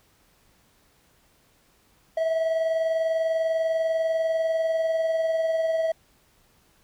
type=tone pair together; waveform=triangle; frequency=647.9 / 668 Hz; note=E5 / E5; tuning=-30 / +23 cents; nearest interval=minor second; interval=53 cents; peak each=-20 / -31 dBFS; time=2.17-5.92 s; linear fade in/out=5 ms; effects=pink hiss -62 dBFS RMS until 6.83 s